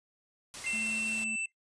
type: noise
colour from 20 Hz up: white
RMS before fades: -42 dBFS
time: 0.54-1.24 s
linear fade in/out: 0 ms
type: tone with exponential decay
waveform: triangle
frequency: 2093 Hz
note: C7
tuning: in tune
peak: -36 dBFS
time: 0.64-1.52 s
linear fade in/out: 1 ms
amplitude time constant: 190 ms
type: tone with pitch glide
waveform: square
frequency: 2694 to 2660 Hz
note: E7 to E7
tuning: +37 to +15 cents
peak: -32 dBFS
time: 0.66-1.46 s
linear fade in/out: 5 ms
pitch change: -22 cents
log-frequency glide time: 1.11-1.27 s
type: tone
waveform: triangle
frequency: 220 Hz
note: A3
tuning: in tune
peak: -38 dBFS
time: 0.73-1.36 s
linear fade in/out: 5 ms
effects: noise-tail reverb RT60 0.1 s tail -20 dB re dry + resampled to 22050 Hz